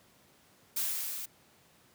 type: noise with level ramp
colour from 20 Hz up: blue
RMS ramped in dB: -31 to -40 dBFS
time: 0.76-1.26 s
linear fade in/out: 10 ms
effects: pink hiss -63 dBFS RMS until 1.94 s + high-pass 100 Hz 12 dB/octave